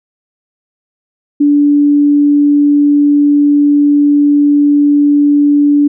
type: tone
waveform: sine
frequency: 290 Hz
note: D4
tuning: 22 cents flat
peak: -5 dBFS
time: 1.4-5.88 s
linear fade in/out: 10 ms
effects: none